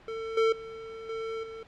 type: tone with level steps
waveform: square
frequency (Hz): 448.4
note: A4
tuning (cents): +33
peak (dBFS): -34 / -22 / -40 / -33 / -40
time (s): 0.08-1.63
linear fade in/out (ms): 2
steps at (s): 0.37 / 0.52 / 1.09 / 1.43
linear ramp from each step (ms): 5
effects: pink hiss -55 dBFS RMS until 1.67 s + low-pass 3000 Hz 12 dB/octave